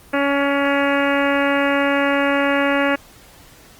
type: harmonic tone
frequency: 280.8 Hz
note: C#4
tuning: 22 cents sharp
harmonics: 1 / 2 / 3 / 4 / 5 / 6 / 7 / 8 / 9 / 10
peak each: -20 / -20 / -26 / -26 / -25 / -25 / -27 / -29 / -31 / -31 dBFS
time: 0.13-2.96 s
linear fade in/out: 10 ms
effects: pink hiss -46 dBFS RMS until 3.79 s + Opus 24 kbps